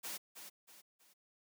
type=noise with echo; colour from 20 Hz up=white; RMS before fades=-43 dBFS; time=0.03-0.18 s; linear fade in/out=20 ms; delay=320 ms; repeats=3; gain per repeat=-8 dB; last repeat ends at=1.14 s; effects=high-pass 200 Hz 12 dB/octave